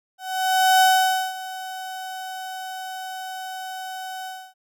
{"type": "tone with ADSR envelope", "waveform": "35% pulse", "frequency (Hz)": 752, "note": "F#5", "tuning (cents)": 28, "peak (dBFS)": -11, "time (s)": [0.18, 4.54], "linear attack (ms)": 630, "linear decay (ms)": 520, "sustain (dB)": -18, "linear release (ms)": 280, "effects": []}